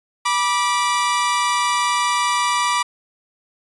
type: tone pair together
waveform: sawtooth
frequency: 974.7 / 1174.7 Hz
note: B5 / D6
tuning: -23 / 0 cents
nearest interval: minor third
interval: 323 cents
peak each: -16 dBFS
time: 0.25-2.83 s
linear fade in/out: 10 ms
effects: resampled to 24000 Hz